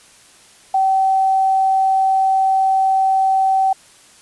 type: tone with quantisation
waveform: sine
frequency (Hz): 768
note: G5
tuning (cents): -36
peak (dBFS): -12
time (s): 0.74-3.73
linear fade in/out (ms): 5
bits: 7
effects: white hiss -47 dBFS RMS until 4.21 s + resampled to 24000 Hz